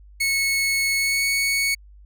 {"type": "tone with pitch glide", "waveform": "sawtooth", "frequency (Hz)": [2198, 2220], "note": ["C#7", "C#7"], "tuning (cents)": [-15, 2], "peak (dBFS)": -16, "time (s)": [0.2, 1.75], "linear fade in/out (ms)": 10, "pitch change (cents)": 17, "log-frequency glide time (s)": [0.96, 1.24], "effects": ["added 50 Hz sine -44 dBFS peak until 2.05 s"]}